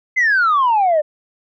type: exponential sweep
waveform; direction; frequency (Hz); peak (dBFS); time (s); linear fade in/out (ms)
sine; down; 2093 to 586; -10; 0.16-1.02; 20
effects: tanh soft clip ceiling -9 dBFS